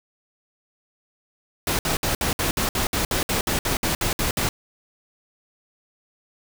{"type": "noise bursts", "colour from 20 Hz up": "pink", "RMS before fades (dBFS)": -23, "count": 16, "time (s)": [1.67, 4.49], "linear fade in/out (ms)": 2, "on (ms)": 120, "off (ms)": 60, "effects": []}